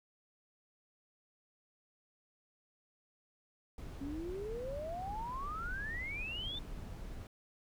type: noise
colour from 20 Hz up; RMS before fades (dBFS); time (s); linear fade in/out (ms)
brown; -45; 3.78-7.27; 2
type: exponential sweep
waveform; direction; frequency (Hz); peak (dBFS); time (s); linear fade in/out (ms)
sine; up; 270 to 3613; -39; 4.01-6.59; 5
effects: none